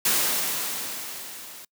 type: noise with level ramp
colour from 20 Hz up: white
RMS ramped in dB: -21 to -43 dBFS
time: 0.05-1.65 s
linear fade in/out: 5 ms
effects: noise-tail reverb RT60 0.1 s tail -25 dB re dry + high-pass 150 Hz 12 dB/octave